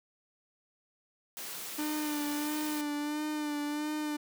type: high-pass noise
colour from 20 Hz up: white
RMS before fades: -41 dBFS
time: 1.37-2.81 s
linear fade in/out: 0 ms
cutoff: 140 Hz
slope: 24 dB/octave
type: tone with vibrato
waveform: 45% pulse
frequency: 298.4 Hz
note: D4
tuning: 28 cents sharp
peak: -32 dBFS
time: 1.78-4.17 s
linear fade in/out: 10 ms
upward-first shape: sine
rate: 1.5 Hz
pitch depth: 34 cents each way
effects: none